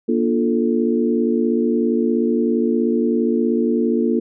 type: chord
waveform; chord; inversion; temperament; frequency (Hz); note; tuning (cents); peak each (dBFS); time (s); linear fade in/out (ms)
sine; Bb major seventh; none; equal with one note detuned; 236.7 / 293.7 / 349.2 / 440; Bb3 / D4 / F4 / A4; +27 / 0 / 0 / 0; -18 / -24 / -21 / -22; 0.08-4.2; 10
effects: none